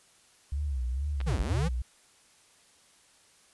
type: tone with vibrato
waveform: sine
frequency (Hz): 67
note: C2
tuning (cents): +42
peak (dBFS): -28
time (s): 0.52-1.82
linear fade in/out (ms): 5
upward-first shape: sine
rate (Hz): 2.2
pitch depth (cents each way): 170
type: clicks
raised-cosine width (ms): 0.3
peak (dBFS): -25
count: 2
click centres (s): 1.204 / 1.213
type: linear two-way sweep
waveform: square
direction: down then up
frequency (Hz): 180 to 38.89 to 180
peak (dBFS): -28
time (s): 1.26-1.69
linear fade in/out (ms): 20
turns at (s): 1.4
effects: white hiss -61 dBFS RMS until 3.53 s + resampled to 24000 Hz